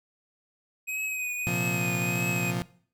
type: tone with vibrato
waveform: square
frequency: 2516 Hz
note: D#7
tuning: 19 cents sharp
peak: -30 dBFS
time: 0.87-2.52 s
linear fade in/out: 20 ms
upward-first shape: triangle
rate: 1.6 Hz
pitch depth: 39 cents each way
type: chord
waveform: 35% pulse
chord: Bb suspended second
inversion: none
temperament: just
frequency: 116.54 / 131.11 / 174.81 Hz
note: Bb2 / C3 / F3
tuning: 0 / +4 / +2 cents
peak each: -32 / -32 / -28 dBFS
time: 1.47-2.62 s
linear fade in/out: 0 ms
effects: noise-tail reverb RT60 0.5 s tail -19 dB re dry